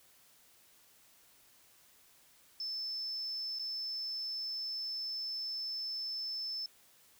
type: tone with dropouts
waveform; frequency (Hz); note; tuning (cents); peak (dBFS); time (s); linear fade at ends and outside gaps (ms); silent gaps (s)
sine; 5270; E8; -1; -36; 2.6-6.66; 2; 3.588-3.594
effects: white hiss -64 dBFS RMS until 7.19 s